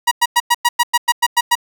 sawtooth tone bursts, 958 Hz, A#5, 47 cents sharp, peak -6 dBFS, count 11, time 0.07-1.554 s, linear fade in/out 10 ms, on 44 ms, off 100 ms, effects none

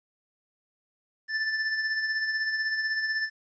square tone with tremolo, 1760 Hz, A6, in tune, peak -25 dBFS, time 1.28-3.3 s, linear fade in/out 50 ms, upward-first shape sine, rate 16 Hz, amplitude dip 45%, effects resampled to 16000 Hz + 11-bit

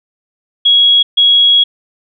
sine tone bursts at uneven times, 3322 Hz, G#7, in tune, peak -5 dBFS, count 2, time 0.65-1.03 / 1.17-1.64 s, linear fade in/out 10 ms, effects none

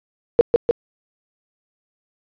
sine tone with echo, 472.1 Hz, A#4, 22 cents sharp, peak -6 dBFS, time 0.39-0.41 s, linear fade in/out 0 ms, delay 150 ms, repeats 2, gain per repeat -3 dB, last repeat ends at 0.71 s, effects resampled to 11025 Hz + 8-bit

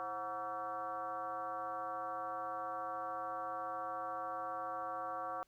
sine tone with frequency modulation, 937 Hz, A#5, 9 cents sharp, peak -38 dBFS, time 0-5.43 s, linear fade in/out 0 ms, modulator 203 Hz, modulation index 2, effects pink hiss -75 dBFS RMS until 5.47 s

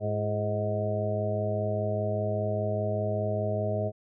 harmonic tone with a mistuned harmonic, 105 Hz, G#2, 19 cents sharp, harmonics 1 / 2 / 3 / 4 / 5 / 6 / 7, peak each -30 / -36 / -42 / -35 / -40 / -30 / -42 dBFS, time 0-3.92 s, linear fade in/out 50 ms, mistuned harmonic 3, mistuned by +100 cents, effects none

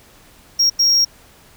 triangle tone bursts at uneven times, 5588 Hz, F8, in tune, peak -10 dBFS, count 2, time 0.59-0.7 / 0.79-1.05 s, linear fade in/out 10 ms, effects pink hiss -48 dBFS RMS until 1.56 s

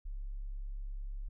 sine tone, 34.38 Hz, C#1, 13 cents flat, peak -37 dBFS, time 0.05-1.29 s, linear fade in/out 10 ms, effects none

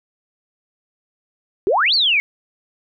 sine exponential two-way sweep, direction up then down, 349.2 to 4699 to 2152 Hz, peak -13 dBFS, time 1.67-2.2 s, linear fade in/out 0 ms, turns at 1.94 s, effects none

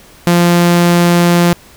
sawtooth tone, 173.4 Hz, F3, 12 cents flat, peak -3 dBFS, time 0.27-1.53 s, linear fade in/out 0 ms, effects pink hiss -41 dBFS RMS until 1.76 s

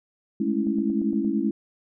sine chord, A major seventh, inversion third, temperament equal with one note detuned, 207.7 / 218 / 277.2 / 329.6 Hz, G#3 / A3 / C#4 / E4, 0 / -16 / 0 / 0 cents, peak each -27 dBFS, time 0.4-1.51 s, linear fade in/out 5 ms
click train, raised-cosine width 2 ms, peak -31 dBFS, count 6, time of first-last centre 0.67-1.247 s, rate 8.66 Hz
effects none

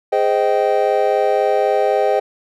triangle chord, Ab major seventh, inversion none, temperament just, 415.3 / 519.1 / 623 / 778.7 Hz, Ab4 / C5 / Eb5 / G5, 0 / -14 / +2 / -12 cents, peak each -17 dBFS, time 0.12-2.2 s, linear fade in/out 10 ms, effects none

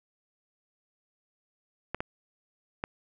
clicks, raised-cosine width 0.5 ms, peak -16 dBFS, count 3, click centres 1.946 / 2.005 / 2.839 s, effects none

